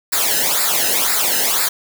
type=noise with flanger; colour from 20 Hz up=white; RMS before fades=-17 dBFS; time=0.12-1.69 s; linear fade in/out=10 ms; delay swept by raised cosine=0.32 to 0.89 ms; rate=2 Hz; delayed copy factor=-0.8; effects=none